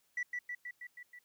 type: tone with echo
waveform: sine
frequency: 1959 Hz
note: B6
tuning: 15 cents flat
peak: -31 dBFS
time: 0.17-0.23 s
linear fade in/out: 5 ms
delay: 160 ms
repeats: 6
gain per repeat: -3 dB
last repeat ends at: 1.19 s
effects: tanh soft clip ceiling -31 dBFS + white hiss -74 dBFS RMS until 1.24 s